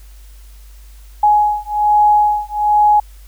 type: beating tone pair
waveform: sine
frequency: 837 / 838.2 Hz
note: G#5 / G#5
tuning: +13 / +16 cents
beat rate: 1.2 Hz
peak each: -13 dBFS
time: 1.23-3 s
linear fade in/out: 5 ms
effects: added 50 Hz sine -36 dBFS peak until 3.27 s + white hiss -50 dBFS RMS until 3.27 s